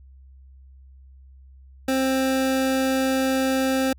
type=tone; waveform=25% pulse; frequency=264.1 Hz; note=C4; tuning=16 cents sharp; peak=-16 dBFS; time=1.88-3.93 s; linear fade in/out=5 ms; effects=added 66 Hz sine -45 dBFS peak until 3.98 s